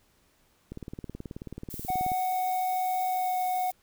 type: click train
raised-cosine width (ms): 3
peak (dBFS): -25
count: 27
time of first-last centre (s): 0.72-2.118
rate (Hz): 18.6
type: noise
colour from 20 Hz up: violet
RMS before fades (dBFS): -41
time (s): 1.7-3.72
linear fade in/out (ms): 5
type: tone with pitch glide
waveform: triangle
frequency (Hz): 740 to 734.9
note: F#5 to F#5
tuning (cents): 0 to -12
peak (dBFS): -24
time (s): 1.88-3.71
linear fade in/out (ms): 10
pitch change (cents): -12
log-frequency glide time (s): 3.07-3.39
effects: pink hiss -66 dBFS RMS until 3.82 s